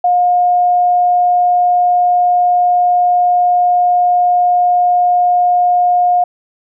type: tone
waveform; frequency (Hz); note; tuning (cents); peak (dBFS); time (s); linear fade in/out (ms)
sine; 714; F5; +38; -8; 0.04-6.24; 5
effects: none